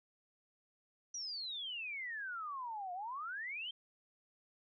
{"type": "exponential two-way sweep", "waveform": "sine", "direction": "down then up", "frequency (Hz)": [5920, 700, 3204], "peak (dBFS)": -40, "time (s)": [1.14, 3.71], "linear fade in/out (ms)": 5, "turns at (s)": 2.93, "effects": []}